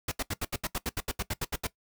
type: noise bursts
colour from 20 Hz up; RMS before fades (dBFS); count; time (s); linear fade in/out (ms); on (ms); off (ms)
pink; -31; 15; 0.08-1.67; 5; 36; 75
effects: noise-tail reverb RT60 0.1 s tail -18 dB re dry